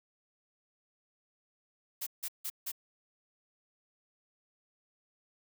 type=noise bursts; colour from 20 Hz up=blue; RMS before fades=-37 dBFS; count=4; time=2.01-2.718 s; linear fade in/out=10 ms; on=57 ms; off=160 ms; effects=none